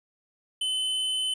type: tone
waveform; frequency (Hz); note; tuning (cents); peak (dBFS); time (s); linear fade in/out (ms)
square; 3039; F#7; +46; -26; 0.61-1.34; 5
effects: resampled to 22050 Hz